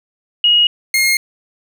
sine / sawtooth tone pair in turn, 2886 / 2138 Hz, F#7 / C7, -44 / +37 cents, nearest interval perfect fourth, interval 519 cents, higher first, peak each -8 dBFS, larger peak neither, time 0.44-0.67 / 0.94-1.17 s, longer neither, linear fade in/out 2 ms, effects none

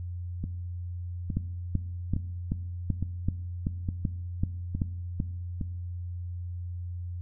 two click trains, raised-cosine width 5 ms, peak -18 / -14 dBFS, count 7 / 11, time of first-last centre 0.44-5.612 / 1.37-5.201 s, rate 1.16 / 2.61 Hz, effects noise-tail reverb RT60 0.9 s tail -18 dB re dry + added 88 Hz sine -33 dBFS peak until 7.21 s

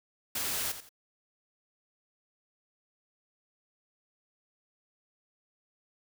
white noise with echo, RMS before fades -33 dBFS, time 0.35-0.72 s, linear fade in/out 5 ms, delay 86 ms, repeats 2, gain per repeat -11 dB, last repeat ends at 0.892 s, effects none

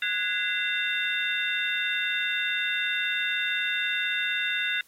sine tone cluster, 1472 / 1656 / 2041 / 2729 / 3618 Hz, F#6 / G#6 / C7 / F7 / A7, -9 / -5 / -44 / -41 / +48 cents, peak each -31 dBFS, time 0.02-4.81 s, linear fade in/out 2 ms, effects white hiss -58 dBFS RMS until 4.87 s + MP3 64 kbps

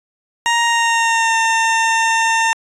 20% pulse tone with pitch glide, 936 to 905.2 Hz, A#5 to A5, +7 to +49 cents, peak -8 dBFS, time 0.46-2.53 s, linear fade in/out 0 ms, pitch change -58 cents, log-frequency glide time 0.65-1.36 s, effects resampled to 22050 Hz

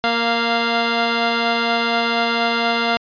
10% pulse tone pair together, 233.1 / 695.1 Hz, A#3 / F5, 0 / -8 cents, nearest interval octave + perfect fifth, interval 1892 cents, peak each -11 dBFS, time 0.04-2.97 s, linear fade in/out 0 ms, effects resampled to 11025 Hz

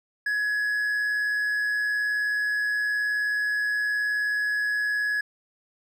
triangle tone with amplitude modulation, 1684 Hz, G#6, 24 cents sharp, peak -20 dBFS, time 0.26-5.21 s, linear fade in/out 5 ms, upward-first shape sine, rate 119 Hz, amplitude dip 30%, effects none

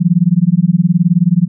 sine tone with tremolo, 174.61 Hz, F3, in tune, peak -4 dBFS, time 0-1.48 s, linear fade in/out 20 ms, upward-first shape sine, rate 19 Hz, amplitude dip 100%, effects none

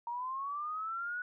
sine linear sweep, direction up, 932.3 to 1480 Hz, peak -35 dBFS, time 0.07-1.22 s, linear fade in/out 2 ms, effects none

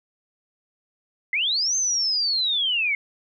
sine linear two-way sweep, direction up then down, 1991 to 6340 to 2144 Hz, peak -20 dBFS, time 1.33-2.95 s, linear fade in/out 2 ms, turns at 1.76 s, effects none

